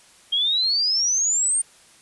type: exponential sweep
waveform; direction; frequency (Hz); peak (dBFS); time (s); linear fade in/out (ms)
sine; up; 3206 to 8940; -18; 0.32-1.62; 10
effects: white hiss -52 dBFS RMS until 2.01 s + resampled to 24000 Hz